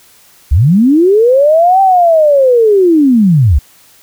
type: linear two-way sweep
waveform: sine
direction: up then down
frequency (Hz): 58.3 to 784 to 58.3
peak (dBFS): -4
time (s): 0.51-3.59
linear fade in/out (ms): 10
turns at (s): 1.81
effects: white hiss -44 dBFS RMS until 4.02 s